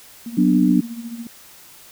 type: tone with tremolo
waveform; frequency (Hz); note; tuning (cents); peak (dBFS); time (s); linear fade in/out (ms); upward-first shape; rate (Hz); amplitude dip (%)
sine; 233.1; A#3; 0; -26; 0.26-1.27; 2; sine; 14; 65
type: chord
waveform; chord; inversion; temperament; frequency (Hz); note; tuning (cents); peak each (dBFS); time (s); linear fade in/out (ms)
sine; B minor; second; just; 185.21 / 246.9 / 296.3; F#3 / B3 / D4; +2 / 0 / +15; -17; 0.37-0.81; 10
effects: white hiss -45 dBFS RMS until 1.91 s